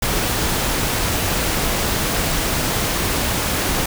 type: noise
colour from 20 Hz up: pink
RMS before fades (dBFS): -20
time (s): 0.02-3.86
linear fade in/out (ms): 5
effects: none